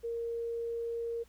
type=tone; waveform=sine; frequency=465.2 Hz; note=A#4; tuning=4 cents flat; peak=-33 dBFS; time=0.03-1.24 s; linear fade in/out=20 ms; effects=added 60 Hz sine -60 dBFS peak until 1.28 s + pink hiss -66 dBFS RMS until 1.28 s